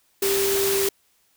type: tone in noise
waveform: sine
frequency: 393.5 Hz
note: G4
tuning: 7 cents sharp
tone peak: -21 dBFS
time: 0.22-0.89 s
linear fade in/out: 5 ms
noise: white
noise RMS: -25 dBFS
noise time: 0.22-0.89 s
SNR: +1 dB
effects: white hiss -64 dBFS RMS until 1.36 s